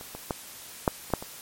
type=clicks; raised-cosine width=1 ms; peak=-28 / -23 / -13 / -6 / -29 / -8 / -23 dBFS; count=7; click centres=0.011 / 0.15 / 0.308 / 0.878 / 1.103 / 1.137 / 1.225 s; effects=white hiss -44 dBFS RMS until 1.41 s + MP3 64 kbps